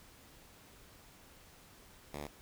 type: tone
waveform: 5% pulse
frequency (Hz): 73.42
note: D2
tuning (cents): 0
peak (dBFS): -30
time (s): 2.13-2.27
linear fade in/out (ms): 5
effects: pink hiss -59 dBFS RMS until 2.41 s

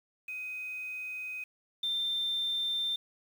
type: tone pair in turn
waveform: sine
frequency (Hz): 2511 / 3581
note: D#7 / A7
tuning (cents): +15 / +30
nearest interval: tritone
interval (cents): 615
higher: second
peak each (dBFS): -36 / -28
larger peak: second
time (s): 0.28-1.44 / 1.83-2.96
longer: first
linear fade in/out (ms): 5
effects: tanh soft clip ceiling -25 dBFS + 9-bit

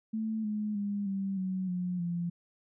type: tone with pitch steps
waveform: sine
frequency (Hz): 220 / 211.3 / 202.9 / 194.87 / 187.15 / 179.73 / 172.61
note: A3 / G#3 / G#3 / G3 / F#3 / F3 / F3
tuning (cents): 0 / +30 / -40 / -10 / +20 / +50 / -20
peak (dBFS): -30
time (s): 0.13-2.3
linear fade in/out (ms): 10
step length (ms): 310
effects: none

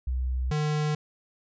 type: tone pair in turn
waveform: sine / square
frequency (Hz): 63.5 / 151.03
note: B1 / D3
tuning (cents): +49 / +49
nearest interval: octave + minor third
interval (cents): 1500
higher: second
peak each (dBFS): -25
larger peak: neither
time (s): 0.07-0.51 / 0.51-0.95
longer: neither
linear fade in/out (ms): 5
effects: resampled to 16000 Hz

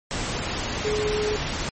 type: tone in noise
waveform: sine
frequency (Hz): 423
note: G#4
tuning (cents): +32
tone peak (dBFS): -23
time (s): 0.85-1.36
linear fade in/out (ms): 0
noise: pink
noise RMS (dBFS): -28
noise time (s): 0.11-1.69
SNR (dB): +2
effects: MP3 32 kbps

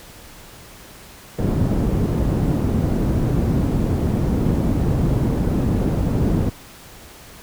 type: low-pass noise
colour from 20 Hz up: white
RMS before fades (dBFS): -19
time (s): 1.38-6.5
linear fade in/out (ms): 10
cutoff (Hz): 220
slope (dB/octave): 12
effects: pink hiss -42 dBFS RMS until 7.42 s

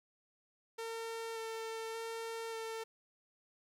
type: tone with vibrato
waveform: sawtooth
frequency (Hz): 451.8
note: A4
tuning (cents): +46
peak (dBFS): -36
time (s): 0.78-2.84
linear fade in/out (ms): 10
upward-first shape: square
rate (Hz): 0.86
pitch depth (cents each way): 11
effects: low-pass 12000 Hz 12 dB/octave + 13-bit

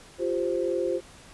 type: chord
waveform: sine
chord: F suspended second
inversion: none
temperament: equal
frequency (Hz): 349.2 / 392 / 523.3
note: F4 / G4 / C5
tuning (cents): 0 / 0 / 0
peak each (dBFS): -28 / -30 / -28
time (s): 0.18-1.01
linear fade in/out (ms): 50
effects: pink hiss -50 dBFS RMS until 1.33 s + resampled to 24000 Hz

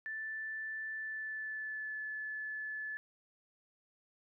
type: tone with pitch glide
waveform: sine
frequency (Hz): 1760 to 1729.8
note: A6 to A6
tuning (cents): 0 to -30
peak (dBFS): -38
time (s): 0.06-2.97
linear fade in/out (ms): 0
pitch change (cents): -30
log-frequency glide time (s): 0.94-2.01
effects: none

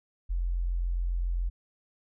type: tone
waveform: sine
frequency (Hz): 43.65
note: F1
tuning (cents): 0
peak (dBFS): -26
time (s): 0.29-1.5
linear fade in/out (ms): 20
effects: none

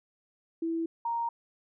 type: tone pair in turn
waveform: sine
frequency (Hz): 329.6 / 932.2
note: E4 / A#5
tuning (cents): 0 / 0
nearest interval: octave + tritone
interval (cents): 1800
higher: second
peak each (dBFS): -28 / -28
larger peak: neither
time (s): 0.62-0.86 / 1.05-1.29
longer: neither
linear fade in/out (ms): 5
effects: none

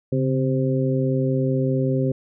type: harmonic tone with a mistuned harmonic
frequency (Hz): 130.81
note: C3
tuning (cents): 0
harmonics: 1 / 2 / 3 / 4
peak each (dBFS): -21 / -24 / -26 / -27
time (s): 0.12-2.12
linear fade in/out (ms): 5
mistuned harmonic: 1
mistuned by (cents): +75
effects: none

